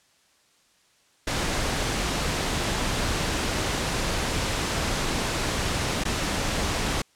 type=noise with dropouts; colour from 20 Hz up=pink; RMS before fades=-26 dBFS; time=1.27-7.02 s; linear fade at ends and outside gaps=5 ms; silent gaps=6.038-6.051 s; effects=white hiss -62 dBFS RMS until 7.15 s + low-pass 8000 Hz 12 dB/octave